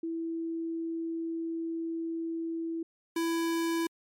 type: tone pair in turn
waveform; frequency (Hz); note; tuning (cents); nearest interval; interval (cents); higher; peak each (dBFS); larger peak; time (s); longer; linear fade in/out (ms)
sine / square; 329.6 / 332.1; E4 / E4; 0 / +13; unison; 13; second; -31 / -28; second; 0.03-2.83 / 3.16-3.87; first; 5
effects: MP3 64 kbps